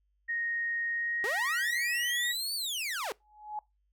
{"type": "tone with pitch glide", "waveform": "sine", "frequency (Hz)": [1864.7, 1931.6], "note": ["A#6", "B6"], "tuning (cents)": [0, -39], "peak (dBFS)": -30, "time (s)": [0.28, 2.33], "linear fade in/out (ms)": 20, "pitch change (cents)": 61, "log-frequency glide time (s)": [0.91, 2.2]}
{"type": "linear two-way sweep", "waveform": "sawtooth", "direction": "up then down", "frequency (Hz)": [370, 4600, 370], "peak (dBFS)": -29, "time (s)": [1.24, 3.12], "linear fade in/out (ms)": 0, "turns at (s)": 2.55}
{"type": "tone with exponential growth", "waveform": "sine", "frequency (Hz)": 845, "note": "G#5", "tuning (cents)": 30, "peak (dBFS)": -31, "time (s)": [3.2, 3.59], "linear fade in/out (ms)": 2, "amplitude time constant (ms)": 84}
{"effects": ["noise-tail reverb RT60 0.2 s tail -22 dB re dry", "added 50 Hz sine -70 dBFS peak until 3.92 s"]}